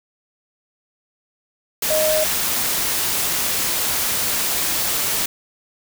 sine tone in noise, 621 Hz, D#5, 3 cents flat, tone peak -17 dBFS, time 1.9-2.24 s, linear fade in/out 5 ms, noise white, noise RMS -21 dBFS, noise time 1.82-5.26 s, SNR +1 dB, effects none

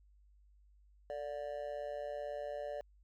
triangle tone with amplitude modulation, 584 Hz, D5, 10 cents flat, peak -33 dBFS, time 1.1-2.81 s, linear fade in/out 0 ms, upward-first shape sine, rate 138 Hz, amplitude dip 90%, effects added 50 Hz sine -62 dBFS peak until 3.03 s

